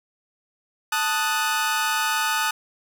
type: chord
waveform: sawtooth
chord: D# diminished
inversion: second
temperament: equal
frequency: 880 / 1244.5 / 1480 Hz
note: A5 / D#6 / F#6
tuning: 0 / 0 / 0 cents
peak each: -22 dBFS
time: 0.92-2.51 s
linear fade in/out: 5 ms
effects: none